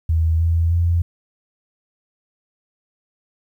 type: tone with pitch steps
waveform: sine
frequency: 81 / 83.18 / 85.42 Hz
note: E2 / E2 / F2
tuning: -30 / +16 / -38 cents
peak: -14 dBFS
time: 0.09-1.02 s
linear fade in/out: 5 ms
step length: 310 ms
effects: 9-bit